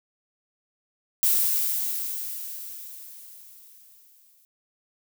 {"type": "noise with exponential decay", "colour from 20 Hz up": "violet", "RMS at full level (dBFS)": -20, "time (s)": [1.23, 4.45], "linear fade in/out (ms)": 0, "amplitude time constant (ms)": 700, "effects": []}